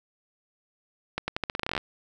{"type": "accelerating click train", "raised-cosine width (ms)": 0.3, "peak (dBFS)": -12, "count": 15, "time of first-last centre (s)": [1.18, 1.778], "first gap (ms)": 100, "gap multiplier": 0.85, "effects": []}